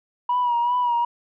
sine tone with vibrato, 967 Hz, B5, 37 cents flat, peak -17 dBFS, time 0.29-1.05 s, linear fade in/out 5 ms, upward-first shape sine, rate 2.6 Hz, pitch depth 44 cents each way, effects tanh soft clip ceiling -15 dBFS

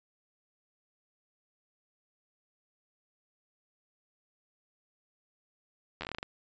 slowing click train, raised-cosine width 0.3 ms, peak -21 dBFS, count 10, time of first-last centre 6.01-6.229 s, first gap 11 ms, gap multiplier 1.19, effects resampled to 16000 Hz

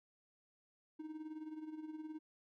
triangle tone with tremolo, 311.1 Hz, D#4, in tune, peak -40 dBFS, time 0.99-2.19 s, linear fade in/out 10 ms, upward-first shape sine, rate 19 Hz, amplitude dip 65%, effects none

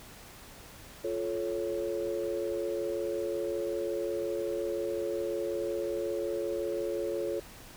sine chord, F augmented, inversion none, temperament equal with one note detuned, 349.2 / 434.7 / 554.4 Hz, F4 / A4 / C#5, 0 / -21 / 0 cents, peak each -34 dBFS, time 1.04-7.4 s, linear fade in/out 5 ms, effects tanh soft clip ceiling -20 dBFS + pink hiss -50 dBFS RMS until 7.76 s

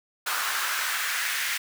pink noise with high-pass filter sweep, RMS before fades -28 dBFS, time 0.26-1.58 s, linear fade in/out 10 ms, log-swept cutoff 1200 to 1900 Hz, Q 2.4, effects none

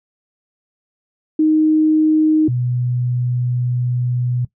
sine tone pair in turn, 311.1 / 123.46 Hz, D#4 / B2, 0 / 0 cents, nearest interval octave + major third, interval 1600 cents, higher first, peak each -10 / -16 dBFS, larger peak first, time 1.39-2.48 / 2.48-4.45 s, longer second, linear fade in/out 5 ms, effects noise-tail reverb RT60 0.1 s tail -18 dB re dry

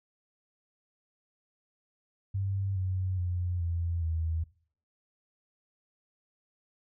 sine tone with pitch steps, 97.6 / 93.19 / 88.98 / 84.97 / 81.13 Hz, G2 / F#2 / F2 / F2 / E2, -7 / +13 / +33 / -47 / -27 cents, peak -28 dBFS, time 2.34-4.44 s, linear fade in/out 10 ms, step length 420 ms, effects noise-tail reverb RT60 0.5 s tail -20 dB re dry

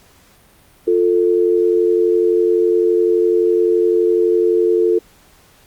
sine tone pair together, 351.8 / 443.6 Hz, F4 / A4, +13 / +14 cents, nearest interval major third, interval 401 cents, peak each -14 dBFS, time 0.87-4.99 s, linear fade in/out 10 ms, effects pink hiss -50 dBFS RMS until 5.66 s + Opus 48 kbps

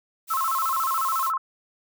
blue noise, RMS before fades -33 dBFS, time 0.27-1.32 s, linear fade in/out 50 ms
sine tone with vibrato, 1182 Hz, D6, 11 cents sharp, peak -22 dBFS, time 0.3-1.38 s, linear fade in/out 10 ms, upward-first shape square, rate 14 Hz, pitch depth 180 cents each way
effects none

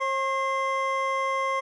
triangle tone cluster, 537 / 1077 / 2071 Hz, C5 / C6 / C7, +45 / +50 / -18 cents, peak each -28 / -24 / -30 dBFS, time 0-1.61 s, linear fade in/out 20 ms, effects resampled to 24000 Hz

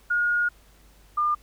sine tone pair in turn, 1434 / 1203.5 Hz, F6 / D6, +45 / +42 cents, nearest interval minor third, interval 303 cents, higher first, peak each -20 dBFS, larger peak neither, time 0.1-0.49 / 1.17-1.35 s, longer first, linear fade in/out 10 ms, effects added 50 Hz sine -54 dBFS peak until 1.42 s + pink hiss -58 dBFS RMS until 1.42 s

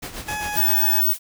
pink noise with tremolo, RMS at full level -31 dBFS, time 0.02-0.73 s, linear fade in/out 10 ms, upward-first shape sine, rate 7.6 Hz, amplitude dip 70%
20% pulse tone with vibrato, 841 Hz, G#5, 22 cents sharp, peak -21 dBFS, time 0.28-1.01 s, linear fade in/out 5 ms, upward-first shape sine, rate 3.5 Hz, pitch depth 11 cents each way
blue noise, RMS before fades -30 dBFS, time 0.52-1.19 s, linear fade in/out 50 ms
sine tone, 15804 Hz, B9, in tune, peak -16 dBFS, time 0.56-1.14 s, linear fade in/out 20 ms
effects none

